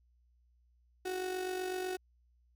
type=tone with amplitude modulation; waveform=35% pulse; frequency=369.8 Hz; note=F#4; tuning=1 cent flat; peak=-31 dBFS; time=1.05-1.97 s; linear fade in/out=10 ms; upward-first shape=sine; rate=48 Hz; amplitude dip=50%; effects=added 60 Hz sine -66 dBFS peak until 2.55 s